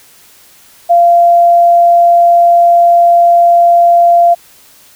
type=tone; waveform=sine; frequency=690 Hz; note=F5; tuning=21 cents flat; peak=-3 dBFS; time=0.89-4.35 s; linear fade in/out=20 ms; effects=white hiss -42 dBFS RMS until 4.95 s